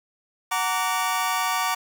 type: chord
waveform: sawtooth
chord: Gb augmented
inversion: none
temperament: just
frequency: 740 / 925 / 1156.2 Hz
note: Gb5 / Bb5 / D6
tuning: 0 / -14 / -27 cents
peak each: -24 / -23 / -22 dBFS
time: 0.51-1.75 s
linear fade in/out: 10 ms
effects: 8-bit

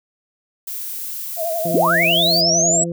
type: noise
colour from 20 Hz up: violet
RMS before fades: -28 dBFS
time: 0.67-2.41 s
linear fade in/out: 5 ms
type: tone with vibrato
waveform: sine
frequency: 659.3 Hz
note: E5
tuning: in tune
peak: -20 dBFS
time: 1.36-2.86 s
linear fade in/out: 50 ms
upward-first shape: sine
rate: 11 Hz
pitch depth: 70 cents each way
type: harmonic tone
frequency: 170.3 Hz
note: F3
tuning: 43 cents flat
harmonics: 1 / 2 / 3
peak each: -24 / -27 / -29 dBFS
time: 1.65-2.92 s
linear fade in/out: 2 ms
type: linear sweep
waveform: sine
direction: up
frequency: 195.6 to 7910 Hz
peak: -14 dBFS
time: 1.74-2.84 s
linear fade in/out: 5 ms
effects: none

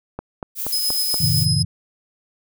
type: click train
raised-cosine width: 1 ms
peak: -14 dBFS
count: 5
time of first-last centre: 0.19-1.142 s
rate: 4.2 Hz
type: noise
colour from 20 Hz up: violet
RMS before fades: -26 dBFS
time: 0.55-1.47 s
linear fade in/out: 50 ms
type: tone with tremolo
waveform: 35% pulse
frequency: 5080 Hz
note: D#8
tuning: 35 cents sharp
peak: -16 dBFS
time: 0.72-1.63 s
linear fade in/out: 10 ms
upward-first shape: sine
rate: 8 Hz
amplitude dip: 40%
type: chord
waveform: sine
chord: F# diminished seventh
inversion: none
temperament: just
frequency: 92.5 / 111 / 133.2 / 159.84 Hz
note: F#2 / A2 / C3 / Eb3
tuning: 0 / +16 / +31 / +47 cents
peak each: -25 / -23 / -22 / -21 dBFS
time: 1.2-1.65 s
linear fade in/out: 10 ms
effects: none

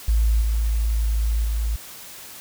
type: tone with level steps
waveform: sine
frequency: 55 Hz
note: A1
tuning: in tune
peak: -15 / -18 / -20 dBFS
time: 0.08-1.76 s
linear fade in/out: 5 ms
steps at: 0.41 / 1.44 s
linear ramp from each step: 10 ms
effects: white hiss -40 dBFS RMS until 2.4 s

